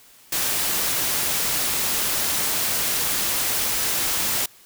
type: noise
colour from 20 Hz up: white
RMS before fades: -23 dBFS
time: 0.32-4.46 s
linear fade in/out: 5 ms
effects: white hiss -51 dBFS RMS until 4.65 s